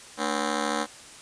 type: ring-modulated tone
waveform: 10% pulse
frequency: 260.9 Hz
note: C4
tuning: 5 cents flat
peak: -14 dBFS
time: 0.17-0.87 s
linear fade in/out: 50 ms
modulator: 36.8 Hz
effects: white hiss -46 dBFS RMS until 1.21 s + resampled to 22050 Hz